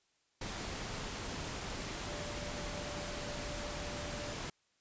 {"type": "tone in noise", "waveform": "sine", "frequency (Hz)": 587.3, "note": "D5", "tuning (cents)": 0, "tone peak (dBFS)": -46, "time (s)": [2.07, 4.34], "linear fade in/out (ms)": 5, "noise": "pink", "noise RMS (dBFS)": -41, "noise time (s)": [0.41, 4.5], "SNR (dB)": -8, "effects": ["white hiss -75 dBFS RMS until 4.8 s", "resampled to 16000 Hz"]}